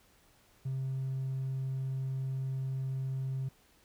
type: tone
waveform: triangle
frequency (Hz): 132.8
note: C3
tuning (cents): +26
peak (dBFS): -29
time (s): 0.65-3.49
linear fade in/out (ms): 10
effects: tanh soft clip ceiling -28 dBFS + pink hiss -65 dBFS RMS until 3.84 s